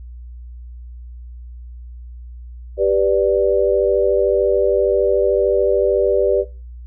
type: chord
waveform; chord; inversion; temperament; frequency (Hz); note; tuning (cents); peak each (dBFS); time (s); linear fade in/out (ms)
sine; G major; none; equal; 392 / 493.9 / 587.3; G4 / B4 / D5; 0 / 0 / 0; -17; 2.77-6.45; 50
effects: noise-tail reverb RT60 0.3 s tail -18 dB re dry + added 60 Hz sine -32 dBFS peak until 6.86 s